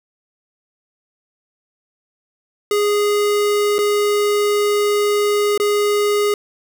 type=tone with dropouts; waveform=square; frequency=413.3 Hz; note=G#4; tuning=8 cents flat; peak=-15 dBFS; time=2.71-6.34 s; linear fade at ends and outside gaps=2 ms; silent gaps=3.783-3.788 / 5.577-5.599 s; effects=none